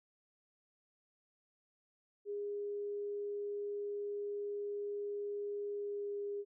sine tone with pitch glide, 409.2 to 406.6 Hz, G#4 to G#4, -26 to -37 cents, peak -37 dBFS, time 2.25-6.45 s, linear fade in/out 50 ms, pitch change -11 cents, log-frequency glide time 5.73-6.18 s, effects none

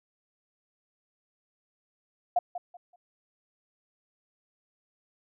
sine tone with echo, 710 Hz, F5, 28 cents sharp, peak -20 dBFS, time 2.36-2.39 s, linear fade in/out 5 ms, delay 190 ms, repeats 3, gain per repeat -12 dB, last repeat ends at 2.96 s, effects none

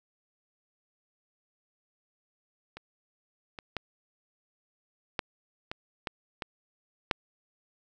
clicks, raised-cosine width 0.3 ms, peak -26 / -24 / -16 / -12 / -19 / -16 / -18 / -8 dBFS, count 8, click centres 2.77 / 3.588 / 3.767 / 5.192 / 5.715 / 6.072 / 6.422 / 7.112 s, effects none

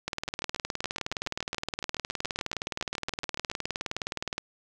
two click trains, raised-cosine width 0.2 ms, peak -13 / -17 dBFS, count 84 / 25, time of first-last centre 0.08-4.381 / 0.28-3.656 s, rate 19.3 / 7.11 Hz, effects none

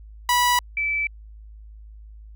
sawtooth / sine tone pair in turn, 979 / 2314 Hz, B5 / D7, -15 / -26 cents, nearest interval octave + minor third, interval 1489 cents, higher second, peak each -13 / -21 dBFS, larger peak first, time 0.29-0.59 / 0.77-1.07 s, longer neither, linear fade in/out 2 ms, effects added 53 Hz sine -40 dBFS peak until 2.35 s

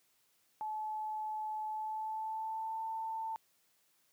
sine tone with pitch glide, 862 to 891.4 Hz, A5 to A5, -36 to +22 cents, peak -36 dBFS, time 0.61-3.36 s, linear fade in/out 0 ms, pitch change +58 cents, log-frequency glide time 1.66-2.83 s, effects white hiss -73 dBFS RMS until 4.12 s + high-pass 80 Hz 12 dB/octave

